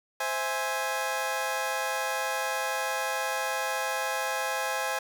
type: chord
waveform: 20% pulse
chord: C augmented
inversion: none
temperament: equal with one note detuned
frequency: 523.3 / 656.6 / 830.6 Hz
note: C5 / E5 / G#5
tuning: 0 / -7 / 0 cents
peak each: -28 / -30 / -26 dBFS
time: 0.2-4.99 s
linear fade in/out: 5 ms
effects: 9-bit